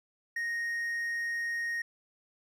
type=tone; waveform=triangle; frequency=1864.7 Hz; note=A#6; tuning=in tune; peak=-29 dBFS; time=0.36-1.82 s; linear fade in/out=5 ms; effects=none